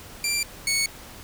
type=tone pair in turn; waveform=15% pulse; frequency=2364 / 2216 Hz; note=D7 / C#7; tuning=+11 / -1 cents; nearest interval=minor second; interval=112 cents; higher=first; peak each=-16 / -15 dBFS; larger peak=second; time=0.24-0.43 / 0.67-0.86 s; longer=neither; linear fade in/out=2 ms; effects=pink hiss -43 dBFS RMS until 1.23 s